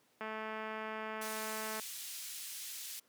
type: click train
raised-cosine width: 0.5 ms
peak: -27 dBFS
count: 347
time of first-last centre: 0.21-1.797 s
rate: 218 Hz
type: band-pass noise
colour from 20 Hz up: white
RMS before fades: -45 dBFS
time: 1.21-3 s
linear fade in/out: 10 ms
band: 2600 to 14000 Hz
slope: 12 dB/octave
effects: pink hiss -71 dBFS RMS until 3.08 s + high-pass 200 Hz 12 dB/octave